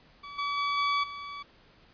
sawtooth tone with level steps, 1143 Hz, D6, 47 cents flat, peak -37 / -25 / -23 / -21 / -34 dBFS, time 0.23-1.43 s, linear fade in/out 10 ms, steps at 0.38 / 0.57 / 0.77 / 1.03 s, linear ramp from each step 10 ms, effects pink hiss -59 dBFS RMS until 1.93 s + resampled to 11025 Hz

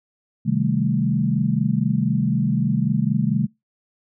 sine chord, A half-diminished seventh, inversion first, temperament equal, 130.81 / 155.56 / 196 / 220 Hz, C3 / Eb3 / G3 / A3, 0 / 0 / 0 / 0 cents, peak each -23 dBFS, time 0.45-3.47 s, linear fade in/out 20 ms, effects noise-tail reverb RT60 0.2 s tail -25 dB re dry

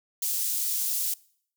white high-pass noise, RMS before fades -28 dBFS, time 0.22-1.14 s, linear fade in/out 5 ms, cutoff 6000 Hz, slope 12 dB/octave, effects noise-tail reverb RT60 0.6 s tail -23 dB re dry

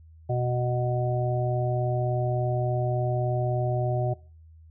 harmonic tone, 123.47 Hz, B2, in tune, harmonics 1 / 3 / 5 / 6, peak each -25 / -32 / -30 / -33 dBFS, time 0.29-4.14 s, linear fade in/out 10 ms, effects noise-tail reverb RT60 0.4 s tail -22 dB re dry + added 80 Hz sine -48 dBFS peak until 4.7 s

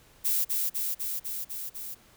violet noise with echo, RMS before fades -26 dBFS, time 0.24-0.45 s, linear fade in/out 20 ms, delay 250 ms, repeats 6, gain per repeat -2 dB, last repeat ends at 1.95 s, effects pink hiss -58 dBFS RMS until 2.16 s

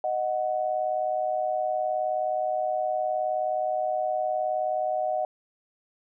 sine tone pair together, 620.8 / 740 Hz, D#5 / F#5, -4 / 0 cents, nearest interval minor third, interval 304 cents, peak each -27 dBFS, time 0.04-5.25 s, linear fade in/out 2 ms, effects none

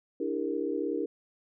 sine chord, E half-diminished seventh, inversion third, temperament equal with one note detuned, 293.7 / 329.6 / 400.5 / 466.2 Hz, D4 / E4 / G4 / Bb4, 0 / 0 / +37 / 0 cents, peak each -34 dBFS, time 0.2-1.06 s, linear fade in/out 5 ms, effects none

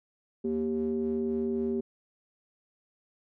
triangle ring-modulated tone, 77.78 Hz, D#2, in tune, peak -22 dBFS, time 0.44-1.81 s, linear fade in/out 10 ms, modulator 313 Hz, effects none

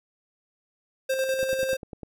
square tone with tremolo, 528 Hz, C5, 16 cents sharp, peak -23 dBFS, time 1.09-1.77 s, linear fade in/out 10 ms, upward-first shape square, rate 10 Hz, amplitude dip 40%
click train, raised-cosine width 2 ms, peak -24 dBFS, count 7, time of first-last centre 1.43-2.032 s, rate 9.96 Hz
effects none

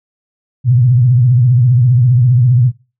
sine tone with vibrato, 123.47 Hz, B2, in tune, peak -6 dBFS, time 0.64-2.72 s, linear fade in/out 50 ms, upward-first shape triangle, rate 15 Hz, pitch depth 160 cents each way, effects noise-tail reverb RT60 0.3 s tail -21 dB re dry

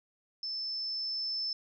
sine tone with level ramp, 5274 Hz, E8, in tune, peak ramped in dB -34 to -31 dBFS, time 0.43-1.53 s, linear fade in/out 2 ms, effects none

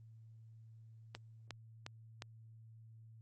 click train, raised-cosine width 0.2 ms, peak -27 dBFS, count 4, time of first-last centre 1.15-2.221 s, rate 2.8 Hz, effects added 112 Hz sine -55 dBFS peak until 3.21 s + Opus 32 kbps

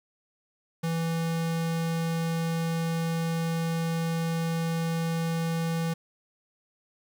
square tone, 165.1 Hz, E3, 3 cents sharp, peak -27 dBFS, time 0.83-5.94 s, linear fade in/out 10 ms, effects 9-bit

